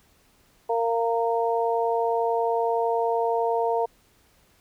harmonic tone, 230.8 Hz, A#3, 17 cents flat, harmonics 2 / 3 / 4, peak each -24 / -26 / -27 dBFS, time 0.69-3.86 s, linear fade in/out 10 ms, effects pink hiss -61 dBFS RMS until 4.6 s

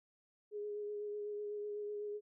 sine tone with vibrato, 415.6 Hz, G#4, 1 cent sharp, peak -39 dBFS, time 0.51-2.21 s, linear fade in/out 50 ms, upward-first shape sine, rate 8 Hz, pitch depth 17 cents each way, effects none

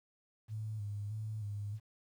sine tone with vibrato, 105.5 Hz, G#2, 28 cents sharp, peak -37 dBFS, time 0.48-1.8 s, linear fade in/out 50 ms, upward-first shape square, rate 1.6 Hz, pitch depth 48 cents each way, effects 11-bit

